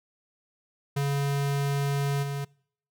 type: tone with level steps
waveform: square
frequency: 140.8 Hz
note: C#3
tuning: 27 cents sharp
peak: -25 / -30 dBFS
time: 0.96-2.45 s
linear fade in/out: 10 ms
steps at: 2.22 s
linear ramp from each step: 20 ms
effects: noise-tail reverb RT60 0.6 s tail -25 dB re dry